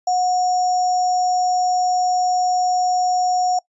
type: tone with sample-and-hold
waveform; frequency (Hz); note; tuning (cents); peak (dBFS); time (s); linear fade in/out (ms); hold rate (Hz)
sine; 730; F#5; -24; -15; 0.07-3.59; 5; 6300
effects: noise-tail reverb RT60 0.1 s tail -23 dB re dry + resampled to 24000 Hz